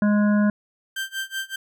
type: harmonic tone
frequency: 207.7 Hz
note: G#3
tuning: in tune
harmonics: 1 / 3 / 5 / 7 / 8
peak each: -16 / -28 / -34 / -32 / -35 dBFS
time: 0.02-0.5 s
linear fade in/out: 2 ms
type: tone with tremolo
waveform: 30% pulse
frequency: 1568 Hz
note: G6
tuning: in tune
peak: -22 dBFS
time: 0.96-1.56 s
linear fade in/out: 5 ms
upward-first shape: sine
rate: 5.3 Hz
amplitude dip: 95%
effects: none